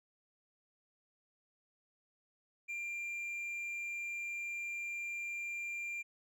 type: tone with hard clipping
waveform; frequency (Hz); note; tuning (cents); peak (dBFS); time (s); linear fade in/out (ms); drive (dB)
sine; 2383; D7; +25; -39; 2.68-6.03; 20; 3
effects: none

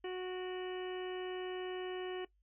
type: harmonic tone with a mistuned harmonic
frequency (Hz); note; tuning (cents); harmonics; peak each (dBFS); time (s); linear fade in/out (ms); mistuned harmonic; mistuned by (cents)
367.5; F#4; -12; 1 / 2 / 3 / 4 / 5 / 6 / 7 / 8; -38 / -48 / -54 / -58 / -52 / -57 / -61 / -52; 0.04-2.25; 5; 6; +82
effects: noise-tail reverb RT60 0.1 s tail -18 dB re dry + added 50 Hz sine -70 dBFS peak until 2.42 s

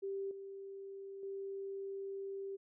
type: tone with level steps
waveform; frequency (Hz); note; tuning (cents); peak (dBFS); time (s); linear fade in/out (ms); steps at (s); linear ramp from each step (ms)
sine; 392; G4; 0; -37 / -45 / -40; 0.02-2.57; 20; 0.31 / 1.23; 2
effects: none

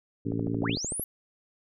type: harmonic tone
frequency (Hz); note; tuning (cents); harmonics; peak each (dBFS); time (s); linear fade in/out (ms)
56.2; A1; +37; 2 / 3 / 4 / 5 / 6 / 7 / 8; -33 / -35 / -36 / -31 / -42 / -38 / -42; 0.25-0.76; 10
type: click train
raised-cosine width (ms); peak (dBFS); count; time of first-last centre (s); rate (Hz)
2; -21; 10; 0.32-0.997; 13.3
type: linear sweep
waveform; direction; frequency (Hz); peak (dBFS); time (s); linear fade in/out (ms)
sine; up; 261.6 to 11840; -31; 0.62-1.04; 2
effects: none

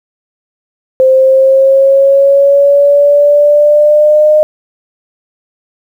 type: linear sweep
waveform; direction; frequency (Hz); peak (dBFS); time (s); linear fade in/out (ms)
sine; up; 521 to 612; -3; 1-4.43; 0
effects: 7-bit

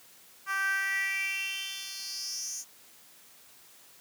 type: tone with high-pass filter sweep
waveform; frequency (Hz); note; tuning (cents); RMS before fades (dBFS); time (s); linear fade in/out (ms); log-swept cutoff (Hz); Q
10% pulse; 389.3; G4; -12; -33; 0.46-2.65; 50; 1300 to 6900; 6.1
effects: white hiss -56 dBFS RMS until 4 s + high-pass 100 Hz 12 dB/octave

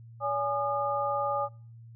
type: tone cluster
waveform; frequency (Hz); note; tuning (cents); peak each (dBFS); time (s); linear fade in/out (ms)
sine; 569 / 831 / 1217; C#5 / G#5 / D#6; +45 / +1 / -39; -31; 0.2-1.49; 50
effects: noise-tail reverb RT60 0.4 s tail -23 dB re dry + added 115 Hz sine -46 dBFS peak until 1.95 s

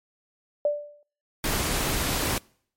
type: tone with exponential decay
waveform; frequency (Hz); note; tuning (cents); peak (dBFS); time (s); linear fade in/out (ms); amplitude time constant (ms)
sine; 587.3; D5; 0; -17; 0.65-1.03; 2; 81
type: noise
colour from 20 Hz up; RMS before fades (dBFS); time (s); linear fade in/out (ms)
pink; -26; 1.44-2.38; 2
effects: noise-tail reverb RT60 0.6 s tail -26 dB re dry + MP3 64 kbps

